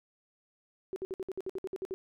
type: tone bursts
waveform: sine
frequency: 378.7 Hz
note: F#4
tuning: 40 cents sharp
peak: -33 dBFS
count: 12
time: 0.93-1.94 s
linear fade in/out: 0 ms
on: 31 ms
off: 58 ms
effects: none